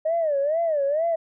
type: tone with vibrato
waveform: sine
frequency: 612 Hz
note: D#5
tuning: 29 cents flat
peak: -19 dBFS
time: 0.05-1.16 s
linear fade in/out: 10 ms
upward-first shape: sine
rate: 2.2 Hz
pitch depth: 180 cents each way
effects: tanh soft clip ceiling -15 dBFS